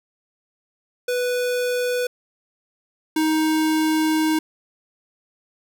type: tone pair in turn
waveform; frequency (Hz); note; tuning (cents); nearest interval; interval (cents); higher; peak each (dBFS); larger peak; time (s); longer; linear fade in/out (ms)
square; 493.9 / 313.7; B4 / D#4; 0 / +14; minor sixth; 786; first; -21 / -18; second; 1.08-2.07 / 3.16-4.39; second; 5
effects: none